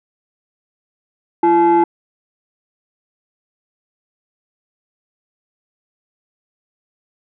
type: tone pair together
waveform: sine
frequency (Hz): 340.8 / 858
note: F4 / A5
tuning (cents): -42 / -44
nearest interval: octave + major third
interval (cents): 1598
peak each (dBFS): -10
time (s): 1.43-1.84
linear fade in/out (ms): 5
effects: tanh soft clip ceiling -6 dBFS